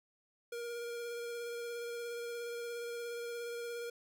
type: tone with vibrato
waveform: square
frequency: 472.5 Hz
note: A#4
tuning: 23 cents sharp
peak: -40 dBFS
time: 0.52-3.9 s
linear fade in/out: 5 ms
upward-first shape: sine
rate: 17 Hz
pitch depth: 16 cents each way
effects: none